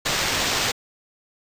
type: noise with sample-and-hold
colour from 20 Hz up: violet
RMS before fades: -23 dBFS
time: 0.05-0.72 s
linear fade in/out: 10 ms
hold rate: 11025 Hz
effects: resampled to 32000 Hz